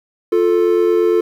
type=tone pair together; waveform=triangle; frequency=351.3 / 440 Hz; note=F4 / A4; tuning=+10 / 0 cents; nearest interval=major third; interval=390 cents; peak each=-12 dBFS; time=0.32-1.21 s; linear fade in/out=5 ms; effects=8-bit

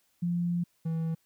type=tone pair in turn; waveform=sine / triangle; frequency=173.6 / 162.79 Hz; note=F3 / E3; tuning=-10 / -21 cents; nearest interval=minor second; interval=111 cents; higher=first; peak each=-26 dBFS; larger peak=neither; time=0.22-0.64 / 0.85-1.15 s; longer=first; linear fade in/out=10 ms; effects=white hiss -71 dBFS RMS until 1.25 s

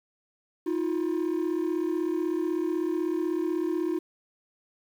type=tone pair together; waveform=triangle; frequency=318.5 / 354.6 Hz; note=D#4 / F4; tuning=+41 / +26 cents; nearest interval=major second; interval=185 cents; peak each=-25 dBFS; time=0.66-3.99 s; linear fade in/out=10 ms; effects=tanh soft clip ceiling -20 dBFS + 9-bit

